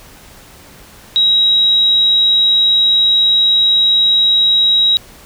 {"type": "tone", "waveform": "sine", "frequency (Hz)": 3835, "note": "A#7", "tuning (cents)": 48, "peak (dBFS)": -8, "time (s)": [1.16, 4.97], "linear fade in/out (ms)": 0, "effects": ["pink hiss -40 dBFS RMS until 5.25 s"]}